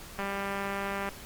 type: click train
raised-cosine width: 0.5 ms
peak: -19 dBFS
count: 179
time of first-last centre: 0.19-1.089 s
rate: 198 Hz
effects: pink hiss -46 dBFS RMS until 1.25 s + Opus 48 kbps